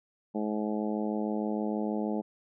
harmonic tone, 106.4 Hz, G#2, 42 cents sharp, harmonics 2 / 3 / 4 / 5 / 6 / 7 / 8, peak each -31 / -35 / -37 / -39 / -41 / -42 / -43 dBFS, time 0.34-2.22 s, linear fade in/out 20 ms, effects none

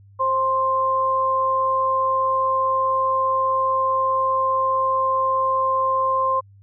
sine tone pair together, 529 / 1049.2 Hz, C5 / C6, +19 / +4 cents, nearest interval octave, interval 1185 cents, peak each -24 / -18 dBFS, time 0.19-6.41 s, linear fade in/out 20 ms, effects added 99 Hz sine -46 dBFS peak until 6.62 s

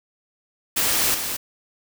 white noise with echo, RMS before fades -21 dBFS, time 0.76-1.15 s, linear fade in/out 10 ms, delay 220 ms, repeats 1, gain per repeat -6 dB, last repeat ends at 1.37 s, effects none

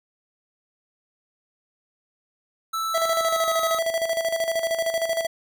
square tone with pitch glide, 1318.5 to 1278 Hz, E6 to D#6, 0 to +46 cents, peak -25 dBFS, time 2.73-3.79 s, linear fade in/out 10 ms, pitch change -54 cents, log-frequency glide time 3.15-3.51 s
square tone with tremolo, 659.3 Hz, E5, in tune, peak -21 dBFS, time 2.94-5.27 s, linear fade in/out 10 ms, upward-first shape square, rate 13 Hz, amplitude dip 60%
effects none

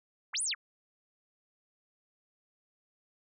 sine linear two-way sweep, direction up then down, 578 to 10190 to 981 Hz, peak -30 dBFS, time 0.33-0.55 s, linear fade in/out 20 ms, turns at 0.42 s, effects none

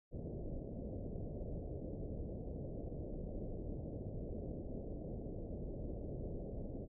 pink low-pass noise, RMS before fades -44 dBFS, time 0.11-6.88 s, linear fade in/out 50 ms, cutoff 610 Hz, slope 48 dB/octave, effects none

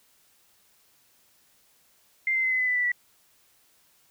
sine tone with pitch steps, 2093 / 2073 / 2052 / 2032 / 2012 / 1992.7 / 1973.2 / 1954 Hz, C7 / C7 / C7 / B6 / B6 / B6 / B6 / B6, 0 / -17 / -34 / +49 / +32 / +15 / -2 / -19 cents, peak -22 dBFS, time 2.27-2.918 s, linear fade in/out 2 ms, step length 81 ms, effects white hiss -63 dBFS RMS until 4.1 s

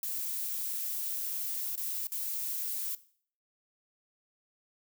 violet noise with dropouts, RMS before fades -35 dBFS, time 0.03-2.95 s, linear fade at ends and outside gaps 2 ms, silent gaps 1.756-1.776 / 2.07-2.119 s, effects noise-tail reverb RT60 0.5 s tail -17 dB re dry

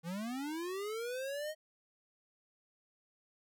square linear sweep, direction up, 158.8 to 630 Hz, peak -38 dBFS, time 0.03-1.55 s, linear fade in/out 50 ms, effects none

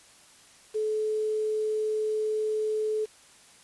sine tone with quantisation, 430.9 Hz, A4, 36 cents flat, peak -25 dBFS, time 0.74-3.06 s, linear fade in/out 20 ms, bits 8, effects white hiss -55 dBFS RMS until 3.63 s + resampled to 24000 Hz

